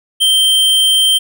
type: tone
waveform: square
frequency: 3136 Hz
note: G7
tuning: in tune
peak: -9 dBFS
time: 0.2-1.19 s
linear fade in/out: 20 ms
effects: none